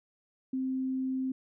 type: tone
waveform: sine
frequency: 261.4 Hz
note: C4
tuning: 1 cent flat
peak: -29 dBFS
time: 0.53-1.32 s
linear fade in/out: 5 ms
effects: none